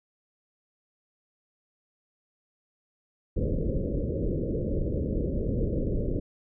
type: low-pass noise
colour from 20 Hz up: pink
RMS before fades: -28 dBFS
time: 3.36-6.2 s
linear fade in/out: 10 ms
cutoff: 570 Hz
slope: 96 dB/octave
effects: none